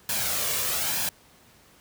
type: noise with flanger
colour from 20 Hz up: white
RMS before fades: -27 dBFS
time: 0.09-1.09 s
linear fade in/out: 2 ms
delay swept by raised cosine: 1.2 to 1.77 ms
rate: 1.1 Hz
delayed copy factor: +0.5
effects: pink hiss -56 dBFS RMS until 1.8 s + high-pass 60 Hz 12 dB/octave